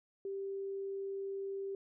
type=tone; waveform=sine; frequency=392 Hz; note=G4; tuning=in tune; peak=-37 dBFS; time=0.25-1.75 s; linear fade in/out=2 ms; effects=none